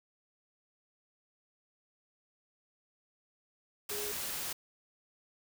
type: tone in noise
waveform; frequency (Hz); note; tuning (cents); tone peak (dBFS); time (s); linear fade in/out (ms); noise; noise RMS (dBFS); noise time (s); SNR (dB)
sine; 415.3; G#4; 0; -40; 3.91-4.12; 5; white; -38; 3.89-4.53; -5
effects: none